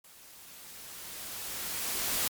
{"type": "noise with level ramp", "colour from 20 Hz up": "white", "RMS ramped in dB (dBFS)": [-55, -29], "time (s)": [0.04, 2.28], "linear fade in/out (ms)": 5, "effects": ["MP3 96 kbps"]}